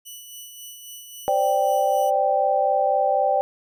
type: tone with tremolo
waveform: 10% pulse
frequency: 2960 Hz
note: F#7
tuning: in tune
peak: -28 dBFS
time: 0.05-2.11 s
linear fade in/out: 20 ms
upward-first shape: sine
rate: 3.7 Hz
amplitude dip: 40%
type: chord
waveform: sine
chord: C suspended second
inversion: none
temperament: equal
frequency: 523.3 / 587.3 / 784 Hz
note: C5 / D5 / G5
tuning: 0 / 0 / 0 cents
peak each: -24 / -22 / -20 dBFS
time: 1.28-3.41 s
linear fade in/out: 0 ms
effects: none